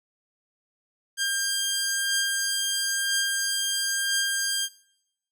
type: beating tone pair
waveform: 10% pulse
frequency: 1600 / 1601 Hz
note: G6 / G6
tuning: +35 / +36 cents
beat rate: 1 Hz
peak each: -16 / -23 dBFS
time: 1.17-4.69 s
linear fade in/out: 50 ms
effects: noise-tail reverb RT60 0.8 s tail -21 dB re dry